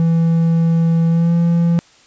triangle tone with pitch glide, 165.6 to 169.57 Hz, E3 to E3, +8 to +49 cents, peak -9 dBFS, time 0-1.79 s, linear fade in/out 0 ms, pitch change +41 cents, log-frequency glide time 1.08-1.33 s, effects white hiss -49 dBFS RMS until 2.06 s + resampled to 16000 Hz

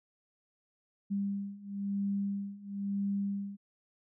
sine beating tone pair, 198.9 / 199.9 Hz, G3 / G3, +25 / +34 cents, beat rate 1 Hz, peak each -36 / -34 dBFS, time 1.1-3.57 s, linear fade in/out 20 ms, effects none

